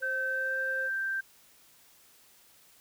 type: tone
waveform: triangle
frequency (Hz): 527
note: C5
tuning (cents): +12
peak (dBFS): -35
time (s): 0-0.9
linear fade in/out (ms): 50
type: tone with pitch glide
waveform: sine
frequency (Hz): 1544 to 1570.1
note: G6 to G6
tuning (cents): -27 to +2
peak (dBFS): -29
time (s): 0.02-1.21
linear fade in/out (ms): 10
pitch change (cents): +29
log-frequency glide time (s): 0.28-0.56
effects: white hiss -60 dBFS RMS until 2.8 s